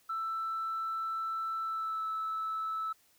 sine tone with pitch glide, 1327 to 1308.7 Hz, E6 to E6, +11 to -13 cents, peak -31 dBFS, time 0.09-2.93 s, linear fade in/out 10 ms, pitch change -24 cents, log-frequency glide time 1.62-2.05 s, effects tanh soft clip ceiling -29 dBFS + white hiss -67 dBFS RMS until 3.18 s

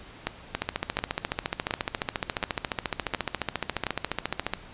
two click trains, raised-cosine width 0.3 ms, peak -10 / -10 dBFS, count 58 / 6, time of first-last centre 0.55-4.536 / 0.27-3.867 s, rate 14.3 / 1.39 Hz, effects pink hiss -47 dBFS RMS until 4.73 s + resampled to 8000 Hz

